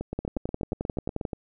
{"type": "two click trains", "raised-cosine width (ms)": 2, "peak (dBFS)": [-15, -18], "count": [13, 12], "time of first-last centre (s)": [[0.19, 1.252], [0.01, 1.332]], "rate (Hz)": [11.3, 8.32], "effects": []}